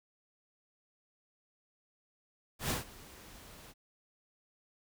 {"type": "noise with ADSR envelope", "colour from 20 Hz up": "pink", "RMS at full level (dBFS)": -32, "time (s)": [2.59, 3.74], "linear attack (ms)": 110, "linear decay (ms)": 140, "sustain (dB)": -21, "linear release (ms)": 39, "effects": []}